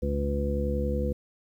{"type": "harmonic tone", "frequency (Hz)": 70.9, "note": "C#2", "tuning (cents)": 40, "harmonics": [1, 2, 3, 4, 5, 7], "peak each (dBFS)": [-28, -36, -32, -40, -37, -31], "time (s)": [0.02, 1.13], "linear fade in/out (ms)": 10, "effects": ["10-bit"]}